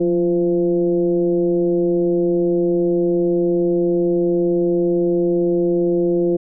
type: tone with frequency modulation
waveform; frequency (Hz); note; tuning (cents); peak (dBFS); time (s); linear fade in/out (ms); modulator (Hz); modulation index
sine; 346.8; F4; -12; -14; 0-6.37; 10; 169; 0.79
effects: none